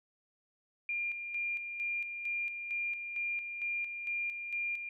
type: tone with tremolo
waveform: sine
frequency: 2400 Hz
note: D7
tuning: 37 cents sharp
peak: -32 dBFS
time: 0.89-4.89 s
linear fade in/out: 2 ms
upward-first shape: square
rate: 2.2 Hz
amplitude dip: 50%
effects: none